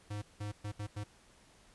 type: tone bursts at uneven times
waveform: square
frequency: 103.83 Hz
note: G#2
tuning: in tune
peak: -38 dBFS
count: 5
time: 0.1-0.22 / 0.4-0.52 / 0.64-0.72 / 0.79-0.87 / 0.96-1.04 s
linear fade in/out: 10 ms
effects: pink hiss -63 dBFS RMS until 1.74 s + resampled to 24000 Hz